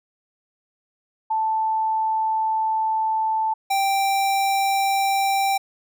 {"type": "tone pair in turn", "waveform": ["sine", "square"], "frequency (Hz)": [880, 784], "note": ["A5", "G5"], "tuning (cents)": [0, 0], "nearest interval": "major second", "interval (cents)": 200, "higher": "first", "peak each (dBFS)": -19, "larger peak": "neither", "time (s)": [[1.3, 3.54], [3.7, 5.58]], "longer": "first", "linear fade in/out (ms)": 10, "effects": []}